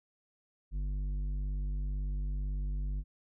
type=tone with tanh clipping; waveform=sine; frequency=49 Hz; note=G1; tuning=in tune; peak=-33 dBFS; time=0.71-3.04 s; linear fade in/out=50 ms; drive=9 dB; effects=none